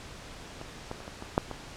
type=clicks; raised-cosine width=1 ms; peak=-25 / -21 / -30 / -26 / -26 / -8 / -22 dBFS; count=7; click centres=0.614 / 0.914 / 1.004 / 1.079 / 1.224 / 1.379 / 1.513 s; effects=pink hiss -45 dBFS RMS until 1.76 s + low-pass 7000 Hz 12 dB/octave